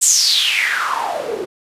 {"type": "noise with band-pass filter sweep", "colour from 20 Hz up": "white", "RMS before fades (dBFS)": -17, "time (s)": [0.01, 1.46], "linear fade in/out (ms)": 20, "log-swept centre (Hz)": [8100, 340], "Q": 7.2, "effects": ["resampled to 32000 Hz"]}